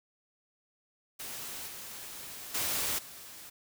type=noise with level steps; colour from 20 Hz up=white; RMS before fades=-41 / -44 / -32 / -48 dBFS; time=1.19-3.5 s; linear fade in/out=10 ms; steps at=1.67 / 2.54 / 2.98 s; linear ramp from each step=10 ms; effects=none